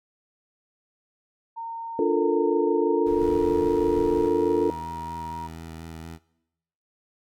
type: tone with pitch glide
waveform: sine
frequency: 917 to 946.6 Hz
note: A#5 to A#5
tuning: -29 to +26 cents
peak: -31 dBFS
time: 1.56-5.48 s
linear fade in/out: 20 ms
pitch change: +55 cents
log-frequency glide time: 2.79-3.28 s
type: chord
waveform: sine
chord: Bb major seventh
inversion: first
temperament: equal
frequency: 293.7 / 349.2 / 440 / 466.2 Hz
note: D4 / F4 / A4 / Bb4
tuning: 0 / 0 / 0 / 0 cents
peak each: -26 / -24 / -23 / -28 dBFS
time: 1.99-4.7 s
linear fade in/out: 2 ms
type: noise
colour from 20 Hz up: brown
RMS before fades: -38 dBFS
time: 3.06-4.29 s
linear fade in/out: 5 ms
type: tone with vibrato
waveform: 15% pulse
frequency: 81.5 Hz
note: E2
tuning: 19 cents flat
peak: -31 dBFS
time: 3.18-6.19 s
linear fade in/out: 50 ms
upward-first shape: square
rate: 4.2 Hz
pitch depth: 18 cents each way
effects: noise-tail reverb RT60 0.9 s tail -21 dB re dry